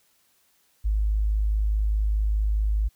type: tone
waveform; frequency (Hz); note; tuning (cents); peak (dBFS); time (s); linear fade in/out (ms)
sine; 52.4; G#1; +16; -20; 0.84-2.89; 20
effects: white hiss -65 dBFS RMS until 2.95 s